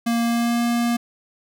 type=tone with pitch glide; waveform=square; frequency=233.3 to 236.7 Hz; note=A#3 to A#3; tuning=+2 to +27 cents; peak=-19 dBFS; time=0.06-0.97 s; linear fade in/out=10 ms; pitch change=+25 cents; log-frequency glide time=0.21-0.63 s; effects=none